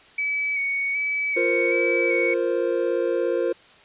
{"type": "tone with vibrato", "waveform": "sine", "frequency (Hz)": 2261, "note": "C#7", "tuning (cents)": 34, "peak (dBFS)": -22, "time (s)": [0.18, 2.34], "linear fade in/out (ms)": 5, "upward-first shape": "square", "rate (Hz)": 1.3, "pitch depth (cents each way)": 23}
{"type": "chord", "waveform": "triangle", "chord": "F suspended fourth", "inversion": "none", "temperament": "equal", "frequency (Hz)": [349.2, 466.2, 523.3], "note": ["F4", "Bb4", "C5"], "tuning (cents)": [0, 0, 0], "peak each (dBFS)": -23, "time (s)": [1.36, 3.53], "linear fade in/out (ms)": 10}
{"effects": ["white hiss -51 dBFS RMS until 3.84 s", "resampled to 8000 Hz"]}